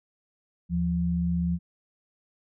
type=tone pair together; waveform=sine; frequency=77.1 / 173.08 Hz; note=D#2 / F3; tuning=-15 / -15 cents; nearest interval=octave + major second; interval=1400 cents; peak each=-30 / -24 dBFS; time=0.69-1.59 s; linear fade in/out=50 ms; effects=none